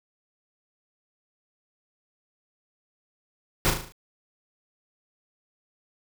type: noise with echo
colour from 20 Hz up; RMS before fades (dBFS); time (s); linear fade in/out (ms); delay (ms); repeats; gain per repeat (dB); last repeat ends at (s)
pink; -22; 3.65-3.7; 0; 37; 6; -5; 3.922
effects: none